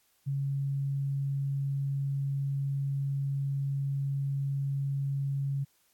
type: tone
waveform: sine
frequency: 138.59 Hz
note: C#3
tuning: in tune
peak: -28 dBFS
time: 0.26-5.65 s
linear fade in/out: 20 ms
effects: white hiss -69 dBFS RMS until 5.93 s + AAC 64 kbps